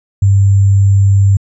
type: tone with sample-and-hold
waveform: sine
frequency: 98.6 Hz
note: G2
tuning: 11 cents sharp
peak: -5 dBFS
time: 0.22-1.37 s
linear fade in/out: 5 ms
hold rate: 7350 Hz
effects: resampled to 22050 Hz